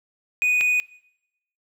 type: tone pair in turn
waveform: triangle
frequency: 2481 / 2481 Hz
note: D#7 / D#7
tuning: -6 / -6 cents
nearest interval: unison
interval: 0 cents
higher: neither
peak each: -16 dBFS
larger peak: neither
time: 0.42-0.61 / 0.61-0.8 s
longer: neither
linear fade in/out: 0 ms
effects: noise-tail reverb RT60 0.8 s tail -22 dB re dry